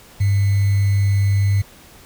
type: tone with sample-and-hold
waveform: sine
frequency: 99.6 Hz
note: G2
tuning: 28 cents sharp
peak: -13 dBFS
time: 0.2-1.62 s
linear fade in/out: 10 ms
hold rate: 2100 Hz
effects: pink hiss -45 dBFS RMS until 2.05 s